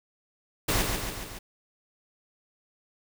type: noise with echo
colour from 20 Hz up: pink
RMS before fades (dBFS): -25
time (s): 0.68-0.83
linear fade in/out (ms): 10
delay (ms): 140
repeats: 4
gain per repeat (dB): -4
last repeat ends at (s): 1.39
effects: none